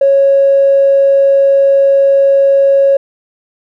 triangle tone with tanh clipping, 551 Hz, C#5, 11 cents flat, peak -5 dBFS, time 0.01-2.97 s, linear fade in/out 5 ms, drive 4 dB, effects none

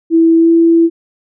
sine tone with pitch glide, 328.8 to 332.8 Hz, E4 to E4, -4 to +17 cents, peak -5 dBFS, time 0.1-0.9 s, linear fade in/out 50 ms, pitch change +21 cents, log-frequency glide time 0.37-0.5 s, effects none

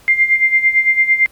sine tone with tremolo, 2100 Hz, C7, 6 cents sharp, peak -7 dBFS, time 0.08-1.26 s, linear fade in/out 0 ms, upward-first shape sine, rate 8.9 Hz, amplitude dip 75%, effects pink hiss -47 dBFS RMS until 1.31 s + Opus 48 kbps

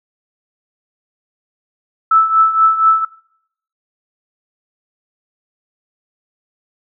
sine tone with tremolo, 1314 Hz, E6, 6 cents flat, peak -5 dBFS, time 2.11-3.05 s, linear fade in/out 5 ms, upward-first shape triangle, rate 4.2 Hz, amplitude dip 75%, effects noise-tail reverb RT60 0.7 s tail -22 dB re dry

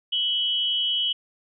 sine tone pair together, 2977 / 3246 Hz, F#7 / G#7, +10 / -40 cents, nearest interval minor second, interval 150 cents, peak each -23 / -26 dBFS, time 0.12-1.13 s, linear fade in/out 10 ms, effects none

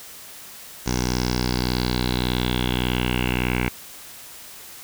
10% pulse tone with low-pass filter sweep, 61.74 Hz, B1, in tune, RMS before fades -23 dBFS, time 0.86-3.69 s, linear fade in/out 5 ms, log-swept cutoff 6100 to 2400 Hz, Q 5.3, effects white hiss -41 dBFS RMS until 4.83 s

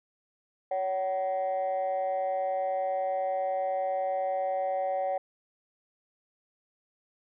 sine tone pair together, 562 / 756 Hz, C#5 / F#5, +24 / +37 cents, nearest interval perfect fourth, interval 513 cents, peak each -28 dBFS, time 0.71-5.18 s, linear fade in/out 5 ms, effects tanh soft clip ceiling -23 dBFS

